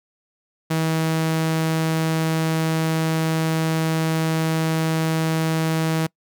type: tone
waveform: sawtooth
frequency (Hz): 160.6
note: E3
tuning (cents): -45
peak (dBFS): -15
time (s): 0.7-6.07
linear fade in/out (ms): 10
effects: noise-tail reverb RT60 0.1 s tail -25 dB re dry